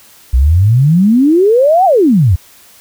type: exponential two-way sweep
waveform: sine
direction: up then down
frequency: 59 to 790 to 78.3 Hz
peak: -5 dBFS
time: 0.33-2.36 s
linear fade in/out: 10 ms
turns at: 1.85 s
effects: white hiss -42 dBFS RMS until 2.8 s